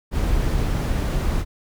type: noise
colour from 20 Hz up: brown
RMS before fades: -21 dBFS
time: 0.11-1.45 s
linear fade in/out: 50 ms
effects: none